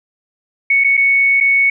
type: tone with dropouts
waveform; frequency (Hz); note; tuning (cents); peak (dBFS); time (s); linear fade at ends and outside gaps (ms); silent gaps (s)
sine; 2218; C#7; 0; -9; 0.7-1.7; 5; 0.839-0.844 / 0.97-0.975 / 1.403-1.408
effects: none